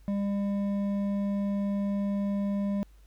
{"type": "tone with hard clipping", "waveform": "triangle", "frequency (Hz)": 200.6, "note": "G3", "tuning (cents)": 40, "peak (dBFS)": -28, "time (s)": [0.08, 2.83], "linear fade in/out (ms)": 0, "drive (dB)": 11, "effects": ["added 50 Hz sine -52 dBFS peak until 3.06 s", "pink hiss -67 dBFS RMS until 3.06 s"]}